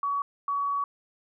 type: tone bursts at uneven times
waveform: sine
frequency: 1130 Hz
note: C#6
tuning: 33 cents sharp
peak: -25 dBFS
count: 2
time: 0.03-0.22 / 0.48-0.84 s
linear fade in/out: 2 ms
effects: none